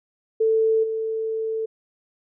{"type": "tone with level steps", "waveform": "sine", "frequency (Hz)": 443.6, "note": "A4", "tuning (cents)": 14, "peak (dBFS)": [-16, -23], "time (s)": [0.4, 1.66], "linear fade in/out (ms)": 10, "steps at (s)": 0.83, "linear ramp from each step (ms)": 10, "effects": []}